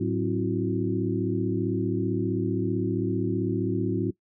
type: tone cluster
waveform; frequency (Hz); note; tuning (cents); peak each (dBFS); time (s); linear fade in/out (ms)
sine; 107.9 / 186.3 / 268.4 / 331.3 / 366.7; A2 / F#3 / C4 / E4 / F#4; -33 / +12 / +44 / +9 / -15; -30; 0-4.11; 10
effects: noise-tail reverb RT60 0.1 s tail -19 dB re dry